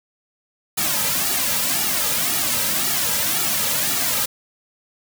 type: noise with flanger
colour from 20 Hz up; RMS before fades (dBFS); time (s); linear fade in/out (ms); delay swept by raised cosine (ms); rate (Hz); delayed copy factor
white; -21; 0.77-4.26; 10; 1.9 to 2.79; 1.9; -0.8
effects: none